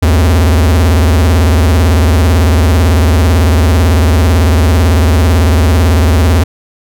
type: tone with vibrato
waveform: square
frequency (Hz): 81.5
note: E2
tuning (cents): -19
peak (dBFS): -6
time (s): 0.02-6.44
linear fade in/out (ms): 10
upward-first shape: sine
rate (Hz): 18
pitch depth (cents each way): 240
effects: none